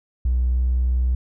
triangle tone with pitch glide, 61.9 to 62.37 Hz, B1 to B1, +5 to +18 cents, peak -13 dBFS, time 0.25-1.15 s, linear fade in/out 5 ms, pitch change +13 cents, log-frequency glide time 0.52-0.58 s, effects tanh soft clip ceiling -14 dBFS

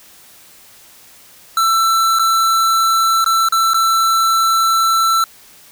square tone with dropouts, 1335 Hz, E6, 22 cents sharp, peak -12 dBFS, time 1.57-5.24 s, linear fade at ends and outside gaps 2 ms, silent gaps 2.188-2.194 / 3.244-3.261 / 3.487-3.523 / 3.735-3.743 s, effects white hiss -44 dBFS RMS until 5.71 s

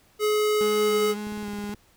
square tone, 423.6 Hz, G#4, 34 cents sharp, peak -21 dBFS, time 0.19-1.15 s, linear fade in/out 50 ms
35% pulse tone with vibrato, 207.7 Hz, G#3, in tune, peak -29 dBFS, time 0.61-1.74 s, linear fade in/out 0 ms, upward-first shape square, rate 1.8 Hz, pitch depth 17 cents each way
click train, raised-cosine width 3 ms, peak -30 dBFS, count 10, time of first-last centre 1.27-1.746 s, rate 18.9 Hz
effects pink hiss -60 dBFS RMS until 1.96 s

